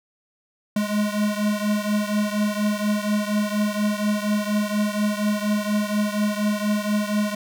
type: beating tone pair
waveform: square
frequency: 207.7 / 211.9 Hz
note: G#3 / G#3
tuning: 0 / +35 cents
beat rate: 4.2 Hz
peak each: -23 / -26 dBFS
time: 0.76-7.35 s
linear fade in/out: 5 ms
effects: none